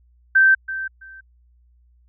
sine tone with echo, 1556 Hz, G6, 13 cents flat, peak -10 dBFS, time 0.35-0.55 s, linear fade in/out 10 ms, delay 330 ms, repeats 2, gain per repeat -14 dB, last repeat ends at 1.21 s, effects added 60 Hz sine -53 dBFS peak until 2.08 s

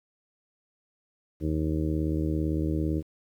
harmonic tone, 77.78 Hz, D#2, in tune, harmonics 1 / 2 / 3 / 4 / 5 / 6 / 7, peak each -29 / -31 / -38 / -29 / -37 / -40 / -42 dBFS, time 1.4-3.03 s, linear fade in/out 50 ms, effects 10-bit

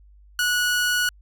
sawtooth tone, 1465 Hz, F#6, 18 cents flat, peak -16 dBFS, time 0.39-1.09 s, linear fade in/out 2 ms, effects added 50 Hz sine -48 dBFS peak until 1.21 s

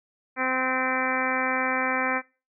harmonic tone with a mistuned harmonic, 258.8 Hz, C4, 19 cents flat, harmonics 1 / 2 / 3 / 4 / 5 / 6 / 7 / 8 / 9, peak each -32 / -32 / -32 / -32 / -32 / -32 / -32 / -32 / -32 dBFS, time 0.36-2.22 s, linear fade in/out 50 ms, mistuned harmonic 8, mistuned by -23 cents, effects noise-tail reverb RT60 0.3 s tail -20 dB re dry

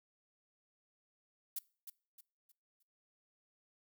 violet noise with echo, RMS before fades -39 dBFS, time 1.56-1.59 s, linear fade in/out 5 ms, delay 310 ms, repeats 4, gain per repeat -9 dB, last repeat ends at 2.83 s, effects noise-tail reverb RT60 0.4 s tail -23 dB re dry

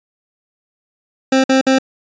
25% pulse tone bursts, 264.5 Hz, C4, 19 cents sharp, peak -6 dBFS, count 3, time 1.32-1.786 s, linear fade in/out 5 ms, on 120 ms, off 53 ms, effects resampled to 16000 Hz

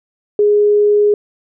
sine tone, 414.9 Hz, G#4, 2 cents flat, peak -8 dBFS, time 0.39-1.14 s, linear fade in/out 2 ms, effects none

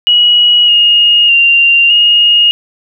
sine tone with pitch steps, 2911 / 2859 / 2777 / 2860 Hz, F#7 / F7 / F7 / F7, -29 / +40 / -10 / +41 cents, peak -4 dBFS, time 0.07-2.51 s, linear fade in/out 0 ms, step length 610 ms, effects none

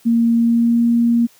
sine tone with pitch glide, 232.1 to 234.9 Hz, A#3 to A#3, -7 to +13 cents, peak -11 dBFS, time 0.05-1.27 s, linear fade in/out 20 ms, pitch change +20 cents, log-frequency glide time 0.34-0.84 s, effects white hiss -51 dBFS RMS until 1.39 s + high-pass 100 Hz 12 dB/octave

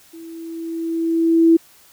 sine tone with level ramp, 329.8 Hz, E4, 1 cent sharp, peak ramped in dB -35 to -7 dBFS, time 0.13-1.57 s, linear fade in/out 10 ms, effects white hiss -50 dBFS RMS until 1.92 s

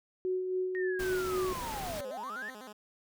sine tone with tremolo, 370 Hz, F#4, in tune, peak -28 dBFS, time 0.25-1.53 s, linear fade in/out 0 ms, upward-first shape sine, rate 3.7 Hz, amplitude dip 40%
sine linear two-way sweep, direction down then up, 1869 to 493.9 to 1869 Hz, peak -37 dBFS, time 0.75-2.5 s, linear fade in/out 0 ms, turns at 2.09 s
pink noise, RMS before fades -41 dBFS, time 0.99-2.01 s, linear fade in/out 5 ms
10% pulse tone with vibrato, 233.1 Hz, A#3, in tune, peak -37 dBFS, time 1.61-2.73 s, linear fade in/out 10 ms, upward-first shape square, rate 8 Hz, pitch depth 180 cents each way
effects none

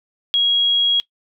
sine tone, 3300 Hz, G#7, 12 cents flat, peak -13 dBFS, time 0.34-1 s, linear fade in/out 0 ms, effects noise-tail reverb RT60 0.1 s tail -20 dB re dry

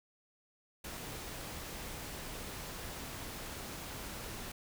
pink noise, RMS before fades -44 dBFS, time 0.84-4.52 s, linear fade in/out 5 ms, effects none

